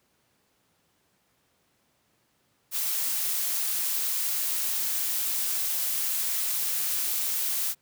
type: noise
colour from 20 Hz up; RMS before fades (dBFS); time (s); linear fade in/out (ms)
blue; -28; 2.71-7.75; 50
effects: pink hiss -69 dBFS RMS until 7.81 s + high-pass 100 Hz 12 dB/octave